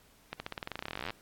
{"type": "accelerating click train", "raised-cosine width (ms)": 0.3, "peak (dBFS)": -20, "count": 27, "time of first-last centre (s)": [0.33, 1.105], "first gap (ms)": 70, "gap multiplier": 0.92, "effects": ["pink hiss -62 dBFS RMS until 1.21 s", "AAC 64 kbps"]}